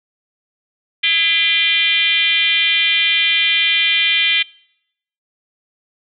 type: tone with frequency modulation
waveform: sine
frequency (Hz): 2761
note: F7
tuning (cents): -20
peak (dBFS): -12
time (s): 1.03-4.43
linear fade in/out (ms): 10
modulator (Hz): 370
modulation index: 2.1
effects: noise-tail reverb RT60 0.8 s tail -25 dB re dry